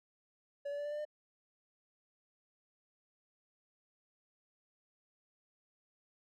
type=tone with pitch steps; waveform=triangle; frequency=569 / 575.3 / 581.6 / 588 / 594.5 / 601.1 Hz; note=C#5 / D5 / D5 / D5 / D5 / D5; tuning=+45 / -36 / -17 / +2 / +21 / +40 cents; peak=-35 dBFS; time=0.65-1.052 s; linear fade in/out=10 ms; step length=67 ms; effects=none